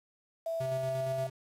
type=tone with pitch glide; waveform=sine; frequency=659.3 to 664.7 Hz; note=E5 to E5; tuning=0 to +14 cents; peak=-31 dBFS; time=0.46-1.27 s; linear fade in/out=5 ms; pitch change=+14 cents; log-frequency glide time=0.78-1.12 s
type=tone with tremolo; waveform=square; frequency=130.81 Hz; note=C3; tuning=in tune; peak=-36 dBFS; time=0.6-1.3 s; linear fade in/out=10 ms; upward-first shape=square; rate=8.6 Hz; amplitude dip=35%
effects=resampled to 32000 Hz + 9-bit